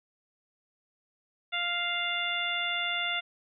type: harmonic tone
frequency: 698.5 Hz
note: F5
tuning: in tune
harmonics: 1 / 2 / 3 / 4 / 5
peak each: -38 / -35 / -33 / -34 / -34 dBFS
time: 1.52-3.21 s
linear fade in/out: 20 ms
effects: none